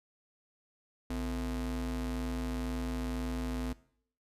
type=ring-modulated tone; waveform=square; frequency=98 Hz; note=G2; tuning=in tune; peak=-31 dBFS; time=1.1-3.73 s; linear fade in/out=5 ms; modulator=155 Hz; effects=noise-tail reverb RT60 0.6 s tail -19 dB re dry + resampled to 32000 Hz